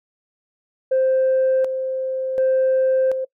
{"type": "tone with tremolo", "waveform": "sine", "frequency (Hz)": 523.3, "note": "C5", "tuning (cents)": 0, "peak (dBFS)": -13, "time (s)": [0.91, 3.25], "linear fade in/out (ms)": 10, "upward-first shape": "square", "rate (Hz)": 0.68, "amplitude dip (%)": 60, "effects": ["noise-tail reverb RT60 0.1 s tail -23 dB re dry", "tanh soft clip ceiling -12 dBFS"]}